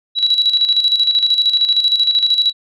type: tone with tremolo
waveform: sine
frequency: 3912 Hz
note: B7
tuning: 17 cents flat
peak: -9 dBFS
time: 0.15-2.53 s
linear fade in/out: 50 ms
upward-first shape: square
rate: 13 Hz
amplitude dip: 60%
effects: none